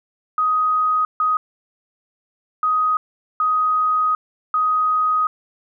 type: tone bursts at uneven times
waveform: sine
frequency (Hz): 1253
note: D#6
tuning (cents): +12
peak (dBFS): -15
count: 5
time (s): 0.38-1.05 / 1.2-1.37 / 2.63-2.97 / 3.4-4.15 / 4.54-5.27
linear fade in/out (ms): 2
effects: none